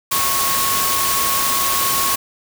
sine tone in noise, 1099 Hz, C#6, 15 cents flat, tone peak -21 dBFS, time 0.11-2.16 s, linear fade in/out 10 ms, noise white, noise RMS -19 dBFS, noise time 0.11-2.16 s, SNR -5 dB, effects none

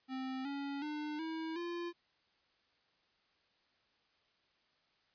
square tone with pitch steps, 261.6 / 280.4 / 300.5 / 322.1 / 345.2 Hz, C4 / C#4 / D4 / E4 / F4, 0 / +20 / +40 / -40 / -20 cents, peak -39 dBFS, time 0.08-1.93 s, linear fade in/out 50 ms, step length 370 ms, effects white hiss -74 dBFS RMS until 5.14 s + resampled to 11025 Hz

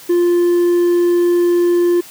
triangle tone with hard clipping, 349.2 Hz, F4, in tune, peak -11 dBFS, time 0.09-2.01 s, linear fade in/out 10 ms, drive 5 dB, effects white hiss -38 dBFS RMS until 2.1 s + high-pass 80 Hz 12 dB/octave

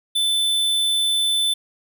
square tone, 3520 Hz, A7, in tune, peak -18 dBFS, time 0.15-1.54 s, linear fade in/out 10 ms, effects none

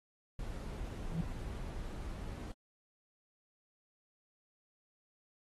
brown noise, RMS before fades -42 dBFS, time 0.39-2.52 s, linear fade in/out 2 ms
sine tone with exponential growth, 164.81 Hz, E3, in tune, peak -29 dBFS, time 1.01-1.21 s, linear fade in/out 2 ms, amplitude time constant 42 ms
effects AAC 32 kbps

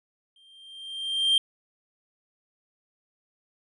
triangle tone with exponential growth, 3173 Hz, G7, 20 cents sharp, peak -15 dBFS, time 0.36-1.38 s, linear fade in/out 2 ms, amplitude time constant 220 ms, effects resampled to 24000 Hz

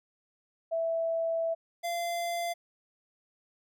sine / square tone pair in turn, 659.3 / 688.2 Hz, E5 / F5, 0 / -26 cents, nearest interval minor second, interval 74 cents, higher second, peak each -27 / -31 dBFS, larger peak first, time 0.71-1.55 / 1.83-2.54 s, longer first, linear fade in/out 20 ms, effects none

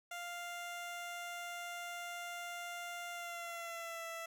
15% pulse tone with pitch glide, 698 to 663.4 Hz, F5 to E5, -1 to +11 cents, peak -36 dBFS, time 0.11-4.26 s, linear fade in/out 5 ms, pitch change -88 cents, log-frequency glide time 3.12-4.05 s, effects none

